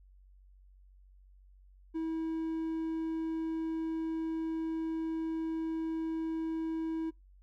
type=tone; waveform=triangle; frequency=323.1 Hz; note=E4; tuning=35 cents flat; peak=-30 dBFS; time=1.94-7.11 s; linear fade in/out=20 ms; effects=noise-tail reverb RT60 0.2 s tail -26 dB re dry + added 47 Hz sine -56 dBFS peak until 7.42 s